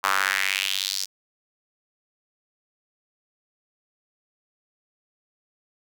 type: tone with high-pass filter sweep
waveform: square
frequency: 48.24 Hz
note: G1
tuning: 27 cents flat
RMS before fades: -25 dBFS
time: 0.03-1.06 s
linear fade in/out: 20 ms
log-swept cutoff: 1100 to 5300 Hz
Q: 3
effects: none